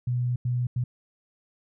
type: tone bursts at uneven times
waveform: sine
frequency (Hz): 123.2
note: B2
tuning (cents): -4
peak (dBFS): -23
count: 3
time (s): 0.07-0.36 / 0.45-0.67 / 0.76-0.84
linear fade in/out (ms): 5
effects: none